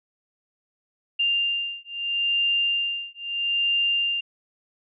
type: beating tone pair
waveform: sine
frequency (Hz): 2794 / 2794.77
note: F7 / F7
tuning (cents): 0 / +1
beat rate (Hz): 0.77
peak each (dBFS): -25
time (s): 1.19-4.21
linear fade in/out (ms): 10
effects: none